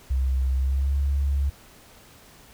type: tone with pitch glide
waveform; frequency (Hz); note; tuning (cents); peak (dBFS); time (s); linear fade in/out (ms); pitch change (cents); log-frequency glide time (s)
sine; 65.41 to 69.7; C2 to C#2; 0 to +10; -20; 0.1-1.5; 10; +110; 0.54-0.97
effects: pink hiss -51 dBFS RMS until 2.53 s